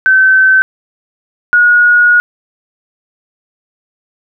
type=tone pair in turn; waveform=sine; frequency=1535 / 1448.1 Hz; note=G6 / F#6; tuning=-37 / -38 cents; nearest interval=minor second; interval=101 cents; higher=first; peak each=-4 dBFS; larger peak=neither; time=0.06-0.62 / 1.53-2.2 s; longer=second; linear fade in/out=0 ms; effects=none